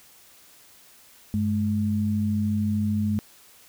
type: tone pair together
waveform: sine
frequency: 98 / 211.4 Hz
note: G2 / G#3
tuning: 0 / +31 cents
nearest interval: octave + minor second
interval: 1331 cents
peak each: -26 / -23 dBFS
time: 1.34-3.19 s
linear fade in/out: 0 ms
effects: white hiss -53 dBFS RMS until 3.68 s